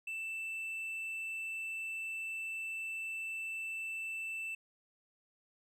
triangle tone, 2656 Hz, E7, 12 cents sharp, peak -36 dBFS, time 0.07-4.55 s, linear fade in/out 5 ms, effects none

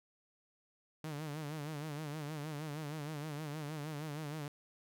sawtooth tone with vibrato, 150.7 Hz, D3, 45 cents sharp, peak -36 dBFS, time 1.04-4.48 s, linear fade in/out 2 ms, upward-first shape sine, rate 6.4 Hz, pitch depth 92 cents each way, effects none

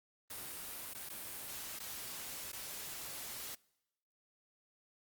white noise with dropouts, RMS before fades -45 dBFS, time 0.3-3.55 s, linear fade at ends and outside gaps 5 ms, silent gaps 0.935-0.947 / 1.091-1.099 / 1.791-1.8 / 2.519-2.529 s, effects noise-tail reverb RT60 0.9 s tail -24 dB re dry + Opus 32 kbps

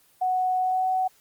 sine tone with pitch glide, 740 to 748.6 Hz, F#5 to F#5, 0 to +20 cents, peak -21 dBFS, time 0.21-1.08 s, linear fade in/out 10 ms, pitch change +20 cents, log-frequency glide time 0.58-0.86 s, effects white hiss -60 dBFS RMS until 1.2 s + Opus 24 kbps

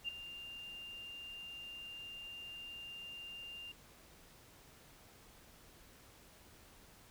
sine tone with ADSR envelope, 2794 Hz, F7, in tune, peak -34 dBFS, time 0.04-3.72 s, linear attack 45 ms, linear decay 5 ms, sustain -12 dB, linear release 7 ms, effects pink hiss -61 dBFS RMS until 7.1 s

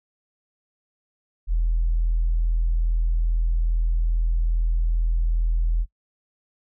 sine tone, 41.2 Hz, E1, in tune, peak -17 dBFS, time 1.47-5.86 s, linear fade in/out 50 ms, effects noise-tail reverb RT60 0.1 s tail -22 dB re dry + tanh soft clip ceiling -14 dBFS

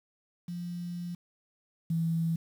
sine tone pair in turn, 174.61 / 164.81 Hz, F3 / E3, 0 / 0 cents, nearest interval minor second, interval 100 cents, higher first, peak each -34 / -26 dBFS, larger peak second, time 0.48-1.15 / 1.9-2.36 s, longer first, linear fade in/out 5 ms, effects 9-bit

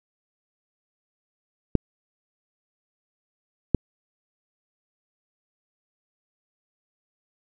clicks, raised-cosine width 3 ms, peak -4 dBFS, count 2, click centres 1.753 / 3.747 s, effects none

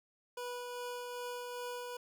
25% pulse tone with tremolo, 489.7 Hz, B4, 15 cents flat, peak -35 dBFS, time 0.37-1.97 s, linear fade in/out 5 ms, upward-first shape triangle, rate 2.5 Hz, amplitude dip 30%, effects 11-bit

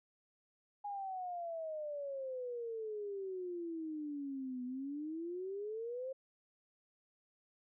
sine exponential two-way sweep, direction down then up, 827 to 246.9 to 536 Hz, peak -39 dBFS, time 0.84-6.13 s, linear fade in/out 10 ms, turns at 4.64 s, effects none

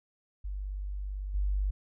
sine tone with level steps, 49 Hz, G1, in tune, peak -33 / -26 dBFS, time 0.44-1.71 s, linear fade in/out 10 ms, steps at 1.34 s, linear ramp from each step 10 ms, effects none

